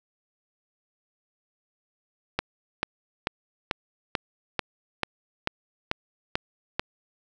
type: click train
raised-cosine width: 0.3 ms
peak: -8 dBFS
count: 11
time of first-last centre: 2.39-6.795 s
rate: 2.27 Hz
effects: none